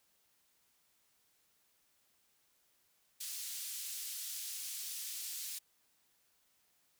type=band-pass noise; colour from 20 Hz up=white; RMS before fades=-43 dBFS; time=3.2-5.59 s; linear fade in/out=10 ms; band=3600 to 14000 Hz; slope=12 dB/octave; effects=white hiss -74 dBFS RMS until 6.99 s